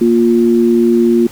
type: tone pair together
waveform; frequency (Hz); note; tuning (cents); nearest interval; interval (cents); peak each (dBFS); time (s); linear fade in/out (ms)
sine; 234.5 / 351.6; A#3 / F4; +11 / +12; perfect fifth; 701; -10; 0.01-1.27; 5
effects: pink hiss -36 dBFS RMS until 1.31 s